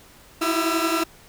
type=tone cluster; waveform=sawtooth; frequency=324.2 / 335.5 / 374.6 / 1243 / 1350 Hz; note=E4 / E4 / F#4 / D#6 / E6; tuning=-29 / +31 / +21 / -2 / +41 cents; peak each=-21 / -22 / -29 / -29 / -22 dBFS; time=0.41-1.04 s; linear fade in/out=10 ms; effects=pink hiss -50 dBFS RMS until 1.28 s

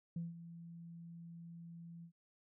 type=tone with ADSR envelope; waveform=sine; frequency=168.6 Hz; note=E3; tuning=39 cents sharp; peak=-36 dBFS; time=0.16-2.12 s; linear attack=4 ms; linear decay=170 ms; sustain=-13 dB; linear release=85 ms; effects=tanh soft clip ceiling -34 dBFS

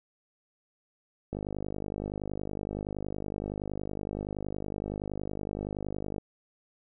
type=click train; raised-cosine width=2 ms; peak=-21 dBFS; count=247; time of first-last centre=1.33-6.182 s; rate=50.7 Hz; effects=none

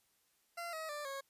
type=tone with pitch steps; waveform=20% pulse; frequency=686 / 636.4 / 590.3 / 547.6 Hz; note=F5 / D#5 / D5 / C#5; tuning=-31 / +39 / +9 / -21 cents; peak=-36 dBFS; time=0.57-1.21 s; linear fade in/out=10 ms; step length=160 ms; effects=white hiss -75 dBFS RMS until 1.29 s + resampled to 32000 Hz

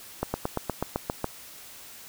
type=slowing click train; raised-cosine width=1 ms; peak=-12 dBFS; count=9; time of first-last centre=0.23-1.244 s; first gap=110 ms; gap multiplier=1.04; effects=white hiss -46 dBFS RMS until 2.08 s

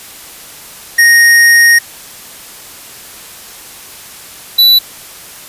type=tone pair in turn; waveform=square; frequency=1864.7 / 3959 Hz; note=A#6 / B7; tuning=0 / +3 cents; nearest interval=octave + minor second; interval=1303 cents; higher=second; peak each=-4 dBFS; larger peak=neither; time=0.98-1.79 / 4.58-4.79 s; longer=first; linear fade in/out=10 ms; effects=white hiss -32 dBFS RMS until 5.48 s + resampled to 32000 Hz

